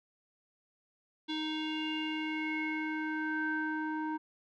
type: tone with low-pass filter sweep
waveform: square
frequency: 311.1 Hz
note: D#4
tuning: in tune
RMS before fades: -35 dBFS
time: 1.28-4.18 s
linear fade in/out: 20 ms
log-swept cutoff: 3600 to 1200 Hz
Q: 6.4
effects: none